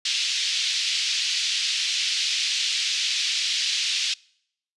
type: band-pass noise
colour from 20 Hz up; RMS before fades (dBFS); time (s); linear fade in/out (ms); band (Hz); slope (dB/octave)
pink; -25; 0.05-4.14; 5; 2800 to 5600; 24
effects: noise-tail reverb RT60 0.7 s tail -25 dB re dry + resampled to 24000 Hz